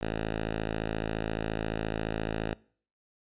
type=tone; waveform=5% pulse; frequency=54.4 Hz; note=A1; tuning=19 cents flat; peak=-19 dBFS; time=0.01-2.54 s; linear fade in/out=5 ms; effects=noise-tail reverb RT60 0.5 s tail -24 dB re dry + resampled to 8000 Hz